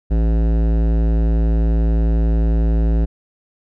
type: tone with hard clipping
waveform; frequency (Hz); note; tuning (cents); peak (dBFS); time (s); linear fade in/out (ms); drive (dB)
sine; 55.6; A1; +19; -15; 0.1-3.06; 20; 16
effects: none